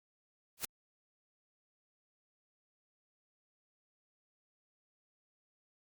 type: noise with exponential growth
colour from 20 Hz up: white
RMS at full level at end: -30 dBFS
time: 0.57-0.65 s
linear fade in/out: 5 ms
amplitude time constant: 16 ms
effects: Opus 48 kbps